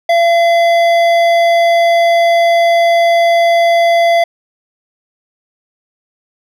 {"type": "tone with hard clipping", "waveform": "triangle", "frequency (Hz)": 680, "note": "F5", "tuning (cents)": -46, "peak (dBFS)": -9, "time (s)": [0.09, 4.24], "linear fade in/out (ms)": 5, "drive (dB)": 15, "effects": []}